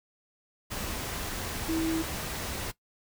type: tone in noise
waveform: sine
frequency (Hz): 323.9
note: E4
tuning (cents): -30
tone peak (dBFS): -26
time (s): 1.68-2.03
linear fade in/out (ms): 20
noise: pink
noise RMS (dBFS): -35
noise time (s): 0.7-2.72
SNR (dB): +6
effects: noise-tail reverb RT60 0.1 s tail -17 dB re dry